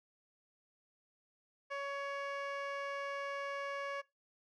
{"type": "tone", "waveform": "15% pulse", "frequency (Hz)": 560, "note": "C#5", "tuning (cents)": 18, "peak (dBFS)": -31, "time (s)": [1.7, 4.02], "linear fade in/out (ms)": 20, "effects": ["noise-tail reverb RT60 0.2 s tail -20 dB re dry", "low-pass 3000 Hz 12 dB/octave"]}